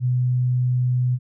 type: tone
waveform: sine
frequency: 125.2 Hz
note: B2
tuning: 24 cents sharp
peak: -17 dBFS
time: 0-1.19 s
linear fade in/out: 50 ms
effects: none